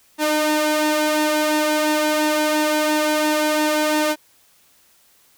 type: tone with flanger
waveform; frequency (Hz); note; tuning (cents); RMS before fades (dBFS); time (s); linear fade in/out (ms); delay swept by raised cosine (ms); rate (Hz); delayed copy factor
sawtooth; 304.6; D#4; -37; -19; 0.18-4.16; 50; 1.1 to 2.04; 2.9; +0.6
effects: white hiss -56 dBFS RMS until 5.37 s